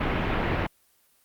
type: low-pass noise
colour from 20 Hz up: pink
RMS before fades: -26 dBFS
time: 0-0.67 s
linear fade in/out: 10 ms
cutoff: 2700 Hz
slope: 24 dB/octave
effects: white hiss -64 dBFS RMS until 1.24 s + Opus 24 kbps